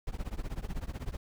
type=noise with tremolo; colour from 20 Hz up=brown; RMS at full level=-33 dBFS; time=0.07-1.17 s; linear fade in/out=2 ms; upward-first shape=triangle; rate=16 Hz; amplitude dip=100%; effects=none